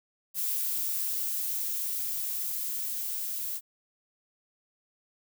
violet noise with level ramp, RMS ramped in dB -30 to -34 dBFS, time 0.34-3.61 s, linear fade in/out 50 ms, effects none

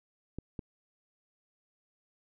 clicks, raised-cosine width 3 ms, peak -25 dBFS, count 2, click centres 0.386 / 0.592 s, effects none

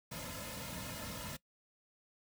pink noise with comb filter, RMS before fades -44 dBFS, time 0.11-1.37 s, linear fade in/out 10 ms, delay 2.6 ms, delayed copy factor -1, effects noise-tail reverb RT60 0.1 s tail -20 dB re dry

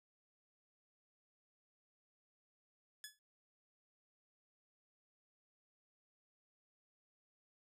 10% pulse tone with exponential decay, 1707 Hz, G#6, 47 cents sharp, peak -35 dBFS, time 3.04-3.19 s, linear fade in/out 1 ms, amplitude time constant 31 ms, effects none

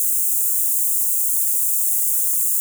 white high-pass noise, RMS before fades -19 dBFS, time 0-2.6 s, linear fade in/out 0 ms, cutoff 7200 Hz, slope 48 dB/octave, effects none

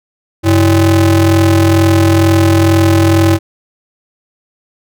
square ring-modulated tone, 116.54 Hz, A#2, in tune, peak -4 dBFS, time 0.43-3.39 s, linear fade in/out 50 ms, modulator 212 Hz, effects none

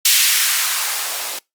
violet noise with band-pass filter sweep, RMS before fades -18 dBFS, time 0.05-1.39 s, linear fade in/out 5 ms, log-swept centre 2700 to 480 Hz, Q 1.1, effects noise-tail reverb RT60 0.2 s tail -25 dB re dry + Opus 48 kbps

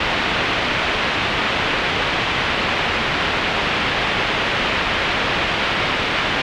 white low-pass noise, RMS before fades -20 dBFS, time 0-6.42 s, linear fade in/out 5 ms, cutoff 3100 Hz, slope 24 dB/octave, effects none

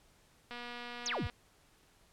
click train, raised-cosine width 0.3 ms, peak -29 dBFS, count 191, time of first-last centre 0.51-1.298 s, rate 241 Hz
sine exponential sweep, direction down, 6910 to 65.41 Hz, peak -33 dBFS, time 1.06-1.27 s, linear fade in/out 0 ms
effects pink hiss -66 dBFS RMS until 2.12 s + low-pass 12000 Hz 12 dB/octave

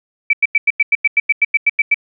sine tone bursts, 2312 Hz, D7, 28 cents flat, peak -8 dBFS, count 14, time 0.3-1.944 s, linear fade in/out 5 ms, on 32 ms, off 92 ms, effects none

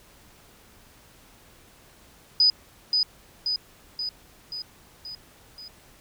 sine tone with echo, 4978 Hz, D#8, in tune, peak -15 dBFS, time 2.4-2.5 s, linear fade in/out 2 ms, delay 530 ms, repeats 6, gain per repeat -4 dB, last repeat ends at 5.68 s, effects pink hiss -54 dBFS RMS until 6 s

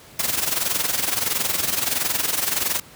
white noise with amplitude modulation, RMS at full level -20 dBFS, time 0.19-2.8 s, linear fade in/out 5 ms, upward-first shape sine, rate 21.5 Hz, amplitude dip 70%, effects pink hiss -46 dBFS RMS until 2.95 s + high-pass 60 Hz 12 dB/octave

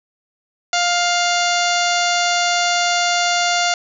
harmonic tone with a mistuned harmonic, 702 Hz, F5, 9 cents sharp, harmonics 1 / 2 / 3 / 4 / 5 / 6 / 7 / 8 / 9 / 10, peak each -19 / -22 / -24 / -25 / -26 / -27 / -27 / -28 / -29 / -29 dBFS, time 0.73-3.74 s, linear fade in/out 2 ms, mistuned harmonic 7, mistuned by -79 cents, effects none

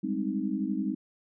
sine chord, Ab major seventh, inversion third, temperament equal, 196 / 207.7 / 261.6 / 311.1 Hz, G3 / Ab3 / C4 / Eb4, 0 / 0 / 0 / 0 cents, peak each -33 dBFS, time 0.03-0.95 s, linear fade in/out 10 ms, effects none

